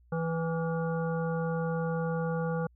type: harmonic tone with a mistuned harmonic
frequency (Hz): 164.81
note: E3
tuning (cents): 0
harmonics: 1 / 3 / 5 / 7 / 9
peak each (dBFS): -30 / -33 / -40 / -43 / -42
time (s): 0.12-2.67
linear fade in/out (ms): 5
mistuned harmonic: 9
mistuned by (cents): -71
effects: added 60 Hz sine -58 dBFS peak until 2.75 s